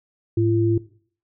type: tone pair together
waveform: sine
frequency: 107.7 / 340.2 Hz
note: A2 / F4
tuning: -37 / -45 cents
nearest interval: octave + minor sixth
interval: 1992 cents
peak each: -19 dBFS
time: 0.37-0.78 s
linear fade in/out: 5 ms
effects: noise-tail reverb RT60 0.5 s tail -18 dB re dry